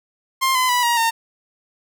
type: tone with pitch steps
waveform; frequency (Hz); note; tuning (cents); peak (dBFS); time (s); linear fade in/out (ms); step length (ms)
sawtooth; 1057 / 1019.2 / 982.8 / 947.7 / 913.8; C6 / C6 / B5 / A#5 / A#5; +17 / -46 / -9 / +28 / -35; -12; 0.41-1.11; 20; 140
effects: none